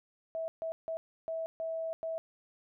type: tone bursts at uneven times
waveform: sine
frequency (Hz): 651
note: E5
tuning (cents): -22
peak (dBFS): -33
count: 6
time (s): 0.35-0.48 / 0.62-0.72 / 0.88-0.97 / 1.28-1.46 / 1.6-1.93 / 2.03-2.18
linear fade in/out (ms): 0
effects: none